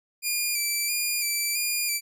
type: tone with vibrato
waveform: 10% pulse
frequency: 2375 Hz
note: D7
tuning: 19 cents sharp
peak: -16 dBFS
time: 0.22-2.01 s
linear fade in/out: 50 ms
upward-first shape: square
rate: 1.5 Hz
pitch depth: 33 cents each way
effects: none